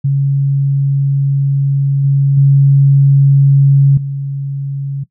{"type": "tone with level steps", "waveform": "sine", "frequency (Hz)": 138.7, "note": "C#3", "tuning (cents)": 1, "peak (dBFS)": [-9, -7, -4, -16], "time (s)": [0.04, 5.04], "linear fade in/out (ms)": 10, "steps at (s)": [2.04, 2.37, 3.97], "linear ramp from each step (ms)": 5, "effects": ["noise-tail reverb RT60 0.1 s tail -17 dB re dry"]}